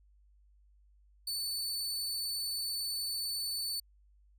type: tone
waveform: sawtooth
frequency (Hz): 4491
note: C#8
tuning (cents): +22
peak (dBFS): -31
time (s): 1.27-3.8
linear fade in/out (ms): 5
effects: added 50 Hz sine -61 dBFS peak until 4.38 s